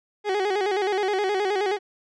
30% pulse tone with vibrato, 396 Hz, G4, 18 cents sharp, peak -19 dBFS, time 0.24-1.79 s, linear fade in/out 50 ms, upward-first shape square, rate 9.5 Hz, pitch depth 86 cents each way, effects low-pass 4000 Hz 12 dB/octave

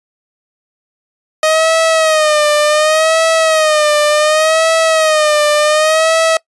sawtooth tone with vibrato, 622.3 Hz, D#5, in tune, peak -5 dBFS, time 1.43-6.37 s, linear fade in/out 2 ms, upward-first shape sine, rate 0.68 Hz, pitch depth 76 cents each way, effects noise-tail reverb RT60 0.1 s tail -23 dB re dry + resampled to 24000 Hz

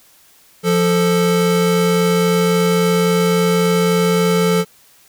square tone pair together, 174.84 / 440.9 Hz, F3 / A4, +2 / +4 cents, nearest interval octave + major third, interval 1602 cents, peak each -16 dBFS, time 0.63-4.65 s, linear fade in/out 50 ms, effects white hiss -50 dBFS RMS until 5.08 s

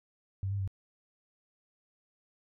sine tone with pitch steps, 96.9 / 100 / 96.4 Hz, G2 / G2 / G2, -20 / +35 / -28 cents, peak -30 dBFS, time 0.43-0.676 s, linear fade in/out 0 ms, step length 82 ms, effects none

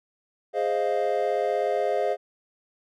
triangle chord, F minor seventh, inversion first, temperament equal, 415.3 / 523.3 / 622.3 / 698.5 Hz, Ab4 / C5 / Eb5 / F5, 0 / 0 / 0 / 0 cents, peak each -26 dBFS, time 0.53-2.17 s, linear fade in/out 50 ms, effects none

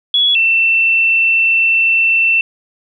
sine tone pair in turn, 3373 / 2683 Hz, G#7 / E7, +26 / +30 cents, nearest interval major third, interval 396 cents, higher first, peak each -9 dBFS, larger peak neither, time 0.14-0.35 / 0.35-2.41 s, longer second, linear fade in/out 2 ms, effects none

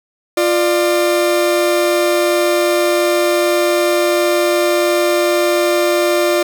40% pulse tone pair together, 349.2 / 595.7 Hz, F4 / D5, 0 / +24 cents, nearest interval major sixth, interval 924 cents, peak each -14 dBFS, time 0.37-6.43 s, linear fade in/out 5 ms, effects none

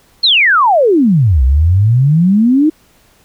sine exponential two-way sweep, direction down then up, 4400 to 61.74 to 321.9 Hz, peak -6 dBFS, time 0.23-2.7 s, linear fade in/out 10 ms, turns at 1.43 s, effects pink hiss -50 dBFS RMS until 3.24 s

